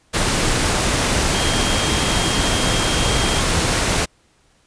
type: tone in noise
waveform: sine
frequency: 3222 Hz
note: G7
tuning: 47 cents sharp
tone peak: -26 dBFS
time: 1.33-3.42 s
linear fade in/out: 20 ms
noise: pink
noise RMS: -18 dBFS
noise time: 0.13-4.06 s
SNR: -11 dB
effects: pink hiss -58 dBFS RMS until 4.66 s + resampled to 22050 Hz